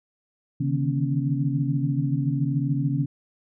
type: tone cluster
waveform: sine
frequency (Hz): 136.6 / 150.3 / 157.4 / 239.6 / 278.2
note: C#3 / D3 / D#3 / A#3 / C#4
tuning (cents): -25 / +40 / +20 / +48 / +6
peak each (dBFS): -24 / -29 / -30 / -33 / -28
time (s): 0.6-3.06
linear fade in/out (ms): 10
effects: none